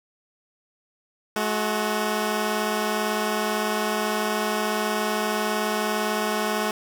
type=tone pair together; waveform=10% pulse; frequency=213.7 / 369.4 Hz; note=G#3 / F#4; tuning=+50 / -3 cents; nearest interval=major sixth; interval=947 cents; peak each=-16 / -20 dBFS; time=1.36-6.71 s; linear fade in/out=2 ms; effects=none